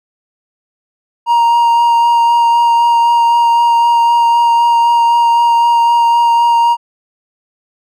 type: tone with vibrato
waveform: triangle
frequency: 938 Hz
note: A#5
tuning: 11 cents sharp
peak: -5 dBFS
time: 1.26-6.77 s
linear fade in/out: 50 ms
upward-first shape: sine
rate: 3.9 Hz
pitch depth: 11 cents each way
effects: none